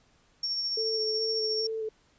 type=tone with tremolo; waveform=sine; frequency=5490 Hz; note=F8; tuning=31 cents flat; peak=-27 dBFS; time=0.43-1.67 s; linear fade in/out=5 ms; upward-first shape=sine; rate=14 Hz; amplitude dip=30%
type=tone with vibrato; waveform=sine; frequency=440 Hz; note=A4; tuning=in tune; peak=-30 dBFS; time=0.77-1.89 s; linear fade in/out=5 ms; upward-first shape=square; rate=2.4 Hz; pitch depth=16 cents each way
effects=pink hiss -65 dBFS RMS until 2.18 s + resampled to 16000 Hz